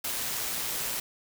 white noise with amplitude modulation, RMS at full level -31 dBFS, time 0.04-1 s, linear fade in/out 5 ms, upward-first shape sine, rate 117 Hz, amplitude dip 25%, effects none

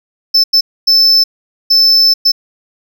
triangle tone bursts at uneven times, 5274 Hz, E8, in tune, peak -4 dBFS, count 5, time 0.34-0.44 / 0.53-0.61 / 0.87-1.24 / 1.7-2.14 / 2.25-2.32 s, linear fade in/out 10 ms, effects none

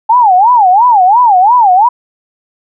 sine tone with vibrato, 849 Hz, G#5, 38 cents sharp, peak -3 dBFS, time 0.09-1.89 s, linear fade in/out 10 ms, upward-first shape sine, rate 2.9 Hz, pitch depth 280 cents each way, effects none

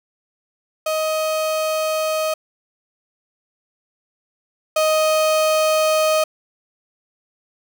35% pulse tone pair in turn, 628 / 625.1 Hz, D#5 / D#5, +16 / +8 cents, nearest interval unison, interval 8 cents, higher first, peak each -17 / -13 dBFS, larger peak second, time 0.86-2.34 / 4.76-6.24 s, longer neither, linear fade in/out 5 ms, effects none

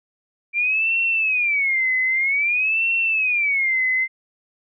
sine tone with vibrato, 2349 Hz, D7, in tune, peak -17 dBFS, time 0.53-4.08 s, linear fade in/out 50 ms, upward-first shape sine, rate 0.52 Hz, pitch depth 250 cents each way, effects none

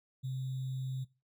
sine tone with sample-and-hold, 130.81 Hz, C3, in tune, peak -34 dBFS, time 0.23-1.05 s, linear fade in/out 20 ms, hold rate 3675 Hz, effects noise-tail reverb RT60 0.3 s tail -20 dB re dry

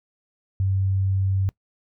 sine tone, 96.2 Hz, G2, 32 cents flat, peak -19 dBFS, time 0.6-1.49 s, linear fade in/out 0 ms, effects noise-tail reverb RT60 0.1 s tail -22 dB re dry

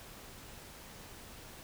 silence, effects pink hiss -51 dBFS RMS until 1.63 s

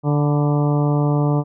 harmonic tone with a mistuned harmonic, 146.6 Hz, D3, 3 cents flat, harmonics 1 / 2 / 3 / 4 / 5 / 6 / 7 / 8, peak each -16 / -22 / -26 / -28 / -30 / -32 / -33 / -34 dBFS, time 0.03-1.44 s, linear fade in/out 50 ms, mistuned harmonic 7, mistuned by -46 cents, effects none

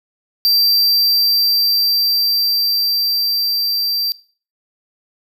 square tone with level ramp, 4699 Hz, D8, in tune, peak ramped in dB -11 to -17 dBFS, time 0.45-4.12 s, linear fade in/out 0 ms, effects noise-tail reverb RT60 0.4 s tail -19 dB re dry

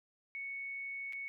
sine tone with dropouts, 2217 Hz, C#7, in tune, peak -39 dBFS, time 0.35-1.28 s, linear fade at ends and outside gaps 0 ms, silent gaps 1.125-1.132 s, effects none

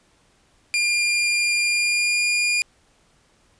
sawtooth tone with pitch glide, 2404 to 2422 Hz, D7 to D#7, +40 to -47 cents, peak -15 dBFS, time 0.74-2.62 s, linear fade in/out 0 ms, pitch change +13 cents, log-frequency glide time 1.62-2.23 s, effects pink hiss -60 dBFS RMS until 3.59 s + resampled to 22050 Hz

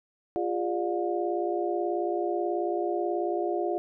sine tone cluster, 348.3 / 406.7 / 593 / 713 Hz, F4 / G#4 / D5 / F5, -5 / -36 / +17 / +36 cents, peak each -29 / -32 / -34 / -32 dBFS, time 0.36-3.78 s, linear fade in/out 0 ms, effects none

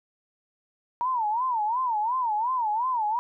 sine tone with vibrato, 932.3 Hz, A#5, in tune, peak -23 dBFS, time 1.01-3.19 s, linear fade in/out 0 ms, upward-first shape sine, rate 2.8 Hz, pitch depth 190 cents each way, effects none

